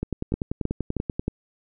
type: two click trains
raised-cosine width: 3 ms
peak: -13 / -11 dBFS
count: 13 / 4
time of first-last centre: 0.03-1.195 / 0.34-1.28 s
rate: 10.3 / 3.19 Hz
effects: none